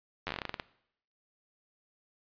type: slowing click train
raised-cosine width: 0.3 ms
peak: -18 dBFS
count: 13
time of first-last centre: 0.27-0.598 s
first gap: 10 ms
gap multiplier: 1.17
effects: noise-tail reverb RT60 0.7 s tail -19 dB re dry + resampled to 11025 Hz